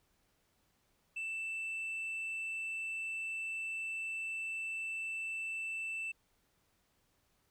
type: tone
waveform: sine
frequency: 2656 Hz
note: E7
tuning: 12 cents sharp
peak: -34 dBFS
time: 1.16-6.12 s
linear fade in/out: 10 ms
effects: tanh soft clip ceiling -36 dBFS + pink hiss -75 dBFS RMS until 7.5 s